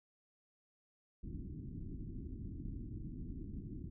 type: low-pass noise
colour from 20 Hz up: pink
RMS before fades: -45 dBFS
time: 1.23-3.9 s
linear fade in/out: 10 ms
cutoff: 330 Hz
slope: 48 dB/octave
effects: none